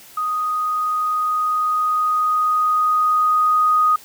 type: tone with level ramp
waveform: sine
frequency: 1244.5 Hz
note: D#6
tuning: in tune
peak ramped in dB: -19 to -12 dBFS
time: 0.17-3.96 s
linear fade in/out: 5 ms
effects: white hiss -44 dBFS RMS until 4.04 s + high-pass 60 Hz 12 dB/octave